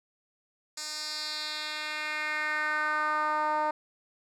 10% pulse tone with band-pass filter sweep, 304.6 Hz, D#4, 37 cents flat, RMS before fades -31 dBFS, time 0.77-3.71 s, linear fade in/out 5 ms, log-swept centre 6300 to 830 Hz, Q 2.5, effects none

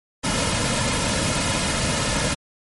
pink noise with comb filter, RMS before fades -22 dBFS, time 0.23-2.35 s, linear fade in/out 20 ms, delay 2.6 ms, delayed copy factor -0.6, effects MP3 48 kbps

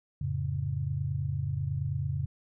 sine chord, F augmented, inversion none, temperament equal with one note detuned, 88.88 / 110 / 138.59 Hz, F2 / A2 / C#3, +31 / 0 / 0 cents, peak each -34 / -35 / -31 dBFS, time 0.21-2.26 s, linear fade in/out 5 ms, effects none

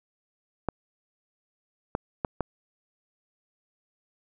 clicks, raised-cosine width 1 ms, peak -12 dBFS, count 4, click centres 0.687 / 1.951 / 2.248 / 2.407 s, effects none

